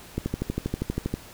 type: click train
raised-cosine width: 3 ms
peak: -13 dBFS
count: 13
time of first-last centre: 0.18-1.14 s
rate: 12.5 Hz
effects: pink hiss -46 dBFS RMS until 1.33 s